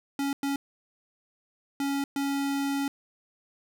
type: tone bursts at uneven times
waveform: square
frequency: 278.6 Hz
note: C#4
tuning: 9 cents sharp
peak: -27 dBFS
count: 4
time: 0.19-0.33 / 0.43-0.56 / 1.8-2.04 / 2.16-2.88 s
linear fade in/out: 2 ms
effects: none